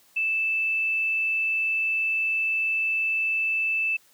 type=tone; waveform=sine; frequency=2637 Hz; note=E7; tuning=in tune; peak=-22 dBFS; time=0.16-3.97 s; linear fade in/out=10 ms; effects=white hiss -59 dBFS RMS until 4.13 s + high-pass 100 Hz 12 dB/octave